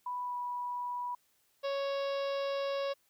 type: tone with pitch glide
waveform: sine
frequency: 987.8 to 978.7 Hz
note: B5 to B5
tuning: 0 to -16 cents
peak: -34 dBFS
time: 0.06-1.15 s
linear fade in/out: 5 ms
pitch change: -16 cents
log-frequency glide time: 0.24-0.36 s
type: harmonic tone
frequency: 554.4 Hz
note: C#5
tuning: in tune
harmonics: 1 / 2 / 3 / 4 / 5 / 6 / 7 / 8 / 9 / 10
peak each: -32 / -41 / -49 / -52 / -48 / -51 / -49 / -57 / -52 / -56 dBFS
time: 1.63-2.94 s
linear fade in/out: 20 ms
effects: white hiss -72 dBFS RMS until 3.09 s